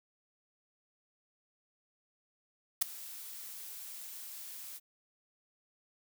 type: noise with ADSR envelope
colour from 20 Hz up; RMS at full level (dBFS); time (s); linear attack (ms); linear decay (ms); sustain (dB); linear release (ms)
blue; -24; 2.81-4.8; 12; 5; -22; 37
effects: none